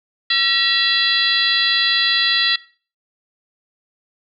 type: harmonic tone with a mistuned harmonic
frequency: 675 Hz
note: E5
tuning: 41 cents sharp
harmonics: 2 / 3 / 4 / 5 / 6 / 7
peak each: -29 / -20 / -25 / -19 / -19 / -25 dBFS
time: 0.3-2.56 s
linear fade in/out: 5 ms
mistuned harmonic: 3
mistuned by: -95 cents
effects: noise-tail reverb RT60 0.4 s tail -20 dB re dry